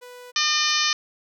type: tone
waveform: sawtooth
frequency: 493.9 Hz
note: B4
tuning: in tune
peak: -36 dBFS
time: 0.01-0.32 s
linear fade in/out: 20 ms
type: harmonic tone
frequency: 605 Hz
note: D#5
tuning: 49 cents flat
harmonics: 2 / 3 / 4 / 5 / 6 / 7 / 8 / 9 / 10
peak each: -28 / -28 / -28 / -28 / -28 / -28 / -28 / -28 / -28 dBFS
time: 0.36-0.93 s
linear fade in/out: 2 ms
type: tone with exponential growth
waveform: 5% pulse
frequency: 967 Hz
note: B5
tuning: 37 cents flat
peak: -34 dBFS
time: 0.54-0.71 s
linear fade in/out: 1 ms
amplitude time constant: 36 ms
effects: none